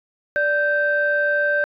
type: tone pair together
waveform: sine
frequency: 585 / 1561.8 Hz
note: D5 / G6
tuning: -7 / -7 cents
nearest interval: octave + perfect fourth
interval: 1700 cents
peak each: -20 / -18 dBFS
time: 0.36-1.64 s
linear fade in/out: 0 ms
effects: tanh soft clip ceiling -9 dBFS